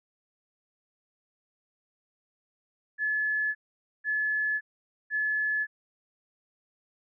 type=tone bursts; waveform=sine; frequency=1717 Hz; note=A6; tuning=43 cents flat; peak=-25 dBFS; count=3; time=2.98-5.67 s; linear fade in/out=50 ms; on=570 ms; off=490 ms; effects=none